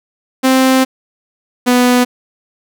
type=tone pair in turn; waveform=sawtooth; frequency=261.6 / 247.5 Hz; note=C4 / B3; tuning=0 / +4 cents; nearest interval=minor second; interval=96 cents; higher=first; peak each=-4 dBFS; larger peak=neither; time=0.43-0.85 / 1.66-2.05 s; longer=first; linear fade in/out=20 ms; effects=none